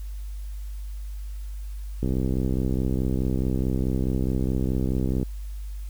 click train, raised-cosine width 3 ms, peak -13 dBFS, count 208, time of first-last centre 2.03-5.229 s, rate 64.7 Hz, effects added 50 Hz sine -31 dBFS peak until 5.89 s + white hiss -55 dBFS RMS until 5.89 s

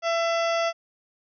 harmonic tone, 670 Hz, E5, 28 cents sharp, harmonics 1 / 2 / 3 / 4 / 5 / 7 / 8 / 9, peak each -23 / -29 / -33 / -35 / -37 / -40 / -41 / -42 dBFS, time 0.02-0.73 s, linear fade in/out 50 ms, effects none

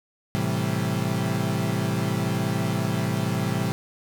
35% pulse chord, A minor seventh, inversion none, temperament equal, 110 / 130.81 / 164.81 / 196 Hz, A2 / C3 / E3 / G3, 0 / 0 / 0 / 0 cents, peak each -27 dBFS, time 0.35-3.72 s, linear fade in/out 0 ms, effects none

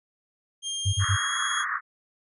25% pulse tone with pitch glide, 3206 to 3319 Hz, G7 to G#7, +38 to -2 cents, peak -25 dBFS, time 0.62-1.65 s, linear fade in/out 50 ms, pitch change +60 cents, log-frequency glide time 0.86-1.36 s
sine tone bursts, 98.2 Hz, G2, 4 cents sharp, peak -20 dBFS, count 3, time 0.85-1.167 s, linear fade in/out 20 ms, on 83 ms, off 34 ms
pink band-pass noise, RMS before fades -29 dBFS, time 0.99-1.81 s, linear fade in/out 50 ms, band 1100 to 1900 Hz, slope 96 dB/octave
effects resampled to 32000 Hz

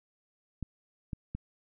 clicks, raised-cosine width 5 ms, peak -23 dBFS, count 3, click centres 0.627 / 1.132 / 1.35 s, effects none

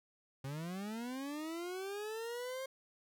40% pulse linear sweep, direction up, 130.81 to 536 Hz, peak -39 dBFS, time 0.44-2.66 s, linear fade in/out 5 ms, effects none

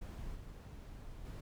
brown noise with level steps, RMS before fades -45 / -49 / -45 dBFS, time 0.01-1.41 s, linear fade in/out 10 ms, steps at 0.34 / 1.24 s, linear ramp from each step 20 ms, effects none

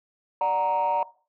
sine chord, D augmented, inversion none, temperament equal, 587.3 / 740 / 932.3 Hz, D5 / F#5 / A#5, 0 / 0 / 0 cents, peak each -27 / -27 / -21 dBFS, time 0.41-1.03 s, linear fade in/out 2 ms, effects noise-tail reverb RT60 0.4 s tail -20 dB re dry + tanh soft clip ceiling -17 dBFS

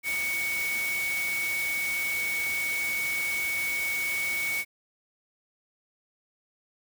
sine tone in noise, 2233 Hz, C#7, 12 cents sharp, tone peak -27 dBFS, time 0.03-4.65 s, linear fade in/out 50 ms, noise white, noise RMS -36 dBFS, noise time 0.03-4.65 s, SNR +6 dB, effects none

